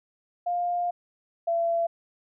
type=tone pair in turn; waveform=sine; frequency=704 / 675.3 Hz; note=F5 / E5; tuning=+14 / +42 cents; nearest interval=minor second; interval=72 cents; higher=first; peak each=-24 / -22 dBFS; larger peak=second; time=0.46-0.91 / 1.47-1.87 s; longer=first; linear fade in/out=10 ms; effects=none